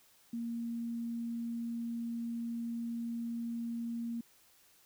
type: tone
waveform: sine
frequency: 233.1 Hz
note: A#3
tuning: in tune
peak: -35 dBFS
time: 0.33-4.21 s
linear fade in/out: 5 ms
effects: white hiss -65 dBFS RMS until 4.85 s